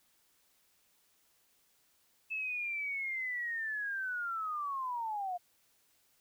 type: linear sweep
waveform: sine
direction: down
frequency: 2622 to 697 Hz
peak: -34 dBFS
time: 2.3-5.38 s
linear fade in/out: 20 ms
effects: white hiss -71 dBFS RMS until 6.2 s